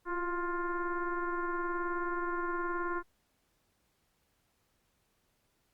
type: tone with frequency modulation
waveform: sine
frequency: 698.5 Hz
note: F5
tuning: in tune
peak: -31 dBFS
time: 0.05-3.03 s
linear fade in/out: 50 ms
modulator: 354 Hz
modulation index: 2.2
effects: pink hiss -75 dBFS RMS until 5.73 s + Opus 48 kbps